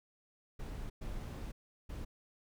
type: noise bursts at uneven times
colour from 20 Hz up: brown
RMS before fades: -42 dBFS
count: 3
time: 0.59-0.9 / 1.01-1.52 / 1.89-2.05 s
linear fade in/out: 10 ms
effects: none